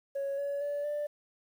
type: tone with pitch steps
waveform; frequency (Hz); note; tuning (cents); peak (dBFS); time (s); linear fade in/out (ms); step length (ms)
sine; 554.4 / 565.7 / 577.3 / 589.1; C#5 / C#5 / D5 / D5; 0 / +35 / -30 / +5; -29; 0.15-1.07; 10; 230
effects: tanh soft clip ceiling -29 dBFS + 10-bit